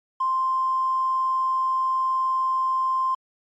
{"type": "tone", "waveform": "triangle", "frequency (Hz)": 1046.5, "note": "C6", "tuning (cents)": 0, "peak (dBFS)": -16, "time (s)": [0.2, 3.15], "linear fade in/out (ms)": 10, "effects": ["tanh soft clip ceiling -18 dBFS", "MP3 48 kbps"]}